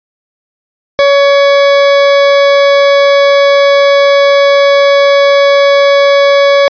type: tone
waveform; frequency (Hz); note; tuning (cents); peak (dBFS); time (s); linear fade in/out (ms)
40% pulse; 562; C#5; +24; -3; 0.99-6.68; 0
effects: resampled to 11025 Hz